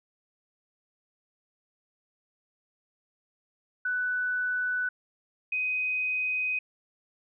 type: tone pair in turn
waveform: sine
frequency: 1491 / 2508 Hz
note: F#6 / D#7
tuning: +13 / +13 cents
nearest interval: major sixth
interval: 900 cents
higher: second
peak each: -26 dBFS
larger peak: neither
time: 3.85-4.89 / 5.52-6.59 s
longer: second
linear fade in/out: 5 ms
effects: none